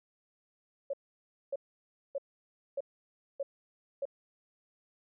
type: tone bursts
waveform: sine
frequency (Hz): 554.4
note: C#5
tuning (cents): 0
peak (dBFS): -31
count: 6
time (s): 0.9-4.054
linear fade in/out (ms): 5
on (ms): 34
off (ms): 590
effects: none